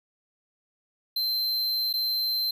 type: tone with dropouts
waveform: square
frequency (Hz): 4108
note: C8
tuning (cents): -33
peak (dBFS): -25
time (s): 1.16-2.51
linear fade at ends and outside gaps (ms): 5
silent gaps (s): 1.929-1.937
effects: none